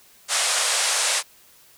white band-pass noise, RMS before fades -22 dBFS, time 0.28-1.23 s, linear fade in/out 50 ms, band 490 to 9700 Hz, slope 48 dB/octave, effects white hiss -53 dBFS RMS until 1.77 s

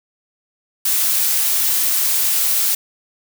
blue noise, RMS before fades -17 dBFS, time 0.85-2.75 s, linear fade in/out 5 ms, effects none

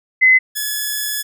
sine / 5% pulse tone pair in turn, 2038 / 1706.3 Hz, C7 / G#6, -46 / +46 cents, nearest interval minor third, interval 308 cents, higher first, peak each -7 / -9 dBFS, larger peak first, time 0.21-0.39 / 0.55-1.23 s, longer second, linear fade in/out 20 ms, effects none

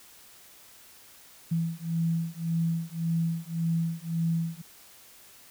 sine beating tone pair, 164.81 / 166.61 Hz, E3 / E3, 0 / +19 cents, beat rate 1.8 Hz, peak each -29 dBFS, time 1.51-4.62 s, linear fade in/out 10 ms, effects white hiss -53 dBFS RMS until 5.5 s

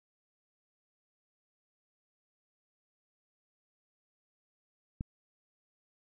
click, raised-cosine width 5 ms, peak -23 dBFS, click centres 5.009 s, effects none

